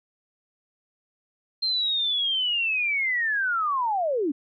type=linear sweep; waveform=sine; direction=down; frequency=4186 to 261.6 Hz; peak=-22 dBFS; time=1.62-4.32 s; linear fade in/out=10 ms; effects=none